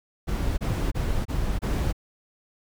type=noise bursts; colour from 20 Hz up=brown; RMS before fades=-25 dBFS; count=5; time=0.27-1.928 s; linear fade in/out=20 ms; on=310 ms; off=27 ms; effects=none